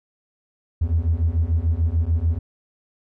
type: beating tone pair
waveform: triangle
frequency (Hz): 78.6 / 85.4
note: D#2 / F2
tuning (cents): +18 / -38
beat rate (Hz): 6.8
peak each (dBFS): -18 / -17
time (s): 0.81-2.39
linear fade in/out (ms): 10
effects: tanh soft clip ceiling -12 dBFS